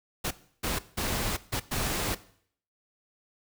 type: noise bursts at uneven times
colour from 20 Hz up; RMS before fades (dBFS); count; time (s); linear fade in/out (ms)
pink; -30; 5; 0.24-0.31 / 0.63-0.79 / 0.97-1.37 / 1.52-1.6 / 1.71-2.15; 10
effects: noise-tail reverb RT60 0.6 s tail -17 dB re dry